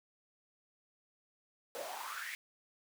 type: noise with high-pass filter sweep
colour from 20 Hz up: pink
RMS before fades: -43 dBFS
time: 1.75-2.35 s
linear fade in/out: 0 ms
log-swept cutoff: 490 to 2200 Hz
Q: 6.6
effects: none